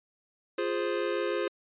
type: chord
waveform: square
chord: F minor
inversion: none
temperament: equal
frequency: 349.2 / 415.3 / 523.3 Hz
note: F4 / Ab4 / C5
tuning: 0 / 0 / 0 cents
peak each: -33 dBFS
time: 0.58-1.48 s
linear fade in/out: 5 ms
effects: resampled to 8000 Hz